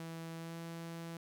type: tone with pitch glide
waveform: sawtooth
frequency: 164.5 to 166.7 Hz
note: E3 to E3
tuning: -3 to +20 cents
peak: -39 dBFS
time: 0-1.17 s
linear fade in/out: 2 ms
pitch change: +23 cents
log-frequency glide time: 0.37-0.57 s
effects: 13-bit